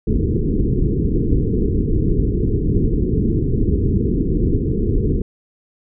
pink low-pass noise, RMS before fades -17 dBFS, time 0.07-5.22 s, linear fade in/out 5 ms, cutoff 450 Hz, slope 96 dB/octave, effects none

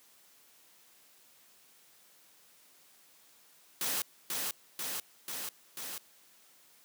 white noise with echo, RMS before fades -33 dBFS, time 3.81-4.02 s, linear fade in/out 2 ms, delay 490 ms, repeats 4, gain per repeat -2 dB, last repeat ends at 5.98 s, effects white hiss -62 dBFS RMS until 6.84 s + high-pass 150 Hz 12 dB/octave

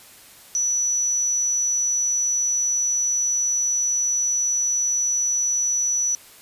sine tone, 5920 Hz, F#8, in tune, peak -19 dBFS, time 0.55-6.15 s, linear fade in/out 0 ms, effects white hiss -47 dBFS RMS until 6.41 s + resampled to 32000 Hz

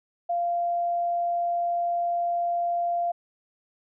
sine tone, 693 Hz, F5, 14 cents flat, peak -23 dBFS, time 0.29-3.12 s, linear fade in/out 10 ms, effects none

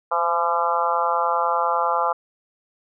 harmonic tone with a mistuned harmonic, 170 Hz, F3, 46 cents flat, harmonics 3 / 4 / 5 / 6 / 7 / 8, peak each -27 / -27 / -24 / -25 / -24 / -28 dBFS, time 0.11-2.13 s, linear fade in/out 10 ms, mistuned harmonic 3, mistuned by +20 cents, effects none

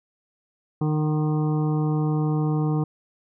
harmonic tone with a mistuned harmonic, 152.9 Hz, D#3, 30 cents flat, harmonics 1 / 2 / 3 / 5 / 6 / 7 / 8, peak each -21 / -27 / -32 / -36 / -42 / -40 / -43 dBFS, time 0.81-2.84 s, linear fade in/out 5 ms, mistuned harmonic 6, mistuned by +44 cents, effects none

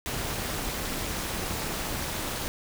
pink noise with amplitude modulation, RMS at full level -29 dBFS, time 0.06-2.48 s, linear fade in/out 0 ms, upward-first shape sine, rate 277 Hz, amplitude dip 65%, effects none

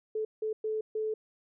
sine tone bursts at uneven times, 434.4 Hz, A4, 22 cents flat, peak -29 dBFS, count 4, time 0.15-0.25 / 0.42-0.53 / 0.64-0.81 / 0.95-1.14 s, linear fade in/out 5 ms, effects none

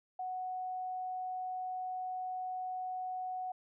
sine tone, 740 Hz, F#5, in tune, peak -36 dBFS, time 0.19-3.52 s, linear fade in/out 5 ms, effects none

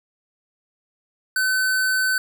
square tone, 1520 Hz, F#6, 46 cents sharp, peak -19 dBFS, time 1.36-2.18 s, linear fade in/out 2 ms, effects none

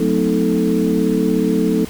sine tone cluster, 180.5 / 217.8 / 254.3 / 314.4 / 439 Hz, F#3 / A3 / C4 / D#4 / A4, -43 / -17 / -49 / +18 / -4 cents, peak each -20 dBFS, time 0-1.85 s, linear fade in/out 5 ms, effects pink hiss -35 dBFS RMS until 1.89 s

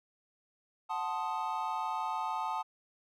triangle chord, F# diminished seventh, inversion none, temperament equal, 740 / 880 / 1046.5 / 1244.5 Hz, F#5 / A5 / C6 / Eb6, 0 / 0 / 0 / 0 cents, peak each -38 / -33 / -39 / -37 dBFS, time 0.89-2.63 s, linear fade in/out 20 ms, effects none

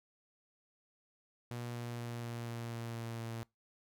sawtooth tone with pitch steps, 120.1 / 119.34 / 118.58 / 117.83 / 117.09 / 116.34 / 115.61 / 114.88 Hz, B2 / A#2 / A#2 / A#2 / A#2 / A#2 / A#2 / A#2, -48 / +41 / +30 / +19 / +8 / -3 / -14 / -25 cents, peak -36 dBFS, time 1.51-3.43 s, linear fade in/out 0 ms, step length 240 ms, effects noise-tail reverb RT60 0.2 s tail -24 dB re dry

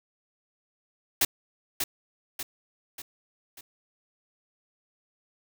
white noise with echo, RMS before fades -22 dBFS, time 1.21-1.25 s, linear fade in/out 5 ms, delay 590 ms, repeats 4, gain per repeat -6 dB, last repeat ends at 3.61 s, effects none

